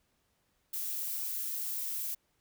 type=noise; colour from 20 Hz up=violet; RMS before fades=-36 dBFS; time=0.73-2.15 s; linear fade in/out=10 ms; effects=pink hiss -75 dBFS RMS until 2.4 s